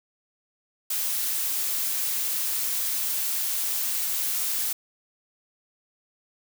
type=noise; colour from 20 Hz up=blue; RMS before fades=-27 dBFS; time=0.9-4.73 s; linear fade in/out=5 ms; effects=none